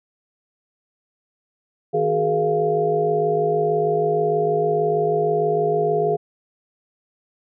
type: tone cluster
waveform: sine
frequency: 158.1 / 374.9 / 421.3 / 479.5 / 694 Hz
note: D#3 / F#4 / G#4 / A#4 / F5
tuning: +28 / +23 / +25 / +49 / -11 cents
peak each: -28 / -28 / -19 / -28 / -23 dBFS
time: 1.93-6.17 s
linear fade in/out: 20 ms
effects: none